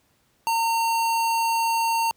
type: tone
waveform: square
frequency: 914 Hz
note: A#5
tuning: 34 cents flat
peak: -21 dBFS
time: 0.47-2.11 s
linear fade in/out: 0 ms
effects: pink hiss -65 dBFS RMS until 2.16 s + high-pass 60 Hz 12 dB/octave